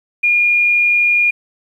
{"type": "tone", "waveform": "sine", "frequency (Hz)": 2424, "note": "D#7", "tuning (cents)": -46, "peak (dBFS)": -10, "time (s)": [0.23, 1.31], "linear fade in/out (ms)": 10, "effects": ["8-bit"]}